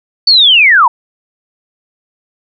sine linear sweep, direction down, 4565 to 880 Hz, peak -3 dBFS, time 0.27-0.88 s, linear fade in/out 5 ms, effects none

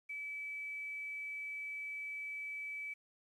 sine tone with quantisation, 2300 Hz, D7, 37 cents flat, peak -40 dBFS, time 0.09-2.94 s, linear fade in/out 10 ms, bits 11, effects resampled to 32000 Hz

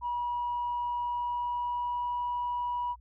sine tone with pitch glide, 966 to 972.7 Hz, B5 to B5, -39 to -27 cents, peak -28 dBFS, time 0.01-2.96 s, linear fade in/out 50 ms, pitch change +12 cents, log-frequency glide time 1.04-2.2 s, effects tanh soft clip ceiling -25 dBFS + added 60 Hz sine -52 dBFS peak until 3 s

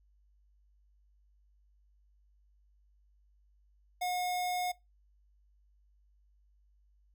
square tone, 722 Hz, F#5, 43 cents flat, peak -32 dBFS, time 4.01-4.72 s, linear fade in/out 10 ms, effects noise-tail reverb RT60 0.2 s tail -21 dB re dry + added 50 Hz sine -64 dBFS peak until 7.14 s

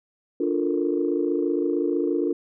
sine chord, Bb major seventh, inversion first, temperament equal, 293.7 / 349.2 / 440 / 466.2 Hz, D4 / F4 / A4 / Bb4, 0 / 0 / 0 / 0 cents, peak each -25 / -24 / -29 / -29 dBFS, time 0.4-2.33 s, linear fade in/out 5 ms, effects tanh soft clip ceiling -10 dBFS

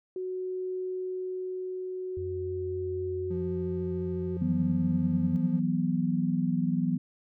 sine tone with tremolo, 370 Hz, F#4, in tune, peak -30 dBFS, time 0.16-4.37 s, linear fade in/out 2 ms, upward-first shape triangle, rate 0.43 Hz, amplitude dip 25%
sine tone, 89.6 Hz, F2, 45 cents sharp, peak -36 dBFS, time 2.17-5.36 s, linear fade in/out 0 ms
triangle tone with vibrato, 174.61 Hz, F3, in tune, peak -31 dBFS, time 3.3-5.6 s, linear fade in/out 10 ms, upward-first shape square, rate 14 Hz, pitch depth 17 cents each way
sine chord, E suspended second, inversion none, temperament equal, 164.81 / 185 / 246.9 Hz, E3 / F#3 / B3, 0 / 0 / 0 cents, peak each -29 dBFS, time 4.41-6.98 s, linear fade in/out 10 ms
effects none

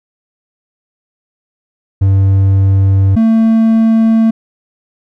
triangle tone pair in turn, 97.1 / 224.2 Hz, G2 / A3, -16 / +33 cents, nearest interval octave + major second, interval 1449 cents, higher second, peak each -4 dBFS, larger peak neither, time 2.01-3.16 / 3.16-4.31 s, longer neither, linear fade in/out 10 ms, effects none

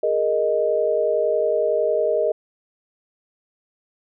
sine chord, Ab suspended second, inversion none, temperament equal, 415.3 / 466.2 / 622.3 Hz, Ab4 / Bb4 / Eb5, 0 / 0 / 0 cents, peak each -24 / -22 / -20 dBFS, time 0.03-2.32 s, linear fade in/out 5 ms, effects none

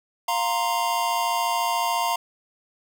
square chord, F suspended fourth, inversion none, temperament equal, 698.5 / 932.3 / 1046.5 Hz, F5 / Bb5 / C6, 0 / 0 / 0 cents, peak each -28 / -25 / -29 dBFS, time 0.28-2.16 s, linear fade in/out 5 ms, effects none

